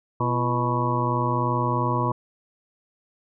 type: harmonic tone with a mistuned harmonic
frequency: 122.8 Hz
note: B2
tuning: 9 cents flat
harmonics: 1 / 2 / 3 / 4 / 5 / 7 / 8 / 9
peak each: -25 / -31 / -30 / -33 / -34 / -34 / -26 / -29 dBFS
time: 0.2-2.12 s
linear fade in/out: 5 ms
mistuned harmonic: 3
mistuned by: -100 cents
effects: none